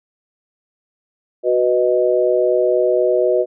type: chord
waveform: sine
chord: B major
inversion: second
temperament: equal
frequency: 370 / 493.9 / 622.3 Hz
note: F#4 / B4 / D#5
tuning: 0 / 0 / 0 cents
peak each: -17 dBFS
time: 1.43-3.46 s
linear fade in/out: 50 ms
effects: none